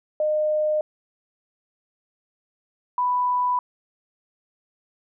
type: tone pair in turn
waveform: sine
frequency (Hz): 611 / 990.4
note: D#5 / B5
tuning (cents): -32 / +5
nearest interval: minor sixth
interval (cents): 837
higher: second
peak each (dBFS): -19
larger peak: neither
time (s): 0.2-0.81 / 2.98-3.59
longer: neither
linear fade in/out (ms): 2
effects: none